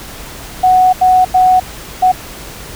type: tone bursts at uneven times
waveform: sine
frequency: 740 Hz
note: F#5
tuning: in tune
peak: -5 dBFS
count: 4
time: 0.63-0.93 / 1.01-1.25 / 1.34-1.6 / 2.02-2.12 s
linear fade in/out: 10 ms
effects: added 50 Hz sine -37 dBFS peak until 2.75 s + pink hiss -30 dBFS RMS until 2.75 s